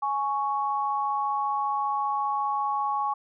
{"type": "tone pair together", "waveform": "sine", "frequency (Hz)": [835, 1109.8], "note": ["G#5", "C#6"], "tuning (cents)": [9, 2], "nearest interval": "perfect fourth", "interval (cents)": 493, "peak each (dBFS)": -27, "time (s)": [0.02, 3.14], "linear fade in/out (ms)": 10, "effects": []}